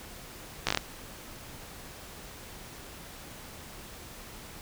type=slowing click train; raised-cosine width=0.2 ms; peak=-8 dBFS; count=6; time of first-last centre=0.67-0.774 s; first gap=16 ms; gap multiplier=1.13; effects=pink hiss -46 dBFS RMS until 4.61 s